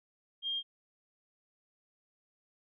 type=tone; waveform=sine; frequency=3213 Hz; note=G7; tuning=42 cents sharp; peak=-32 dBFS; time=0.42-0.63 s; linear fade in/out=50 ms; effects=none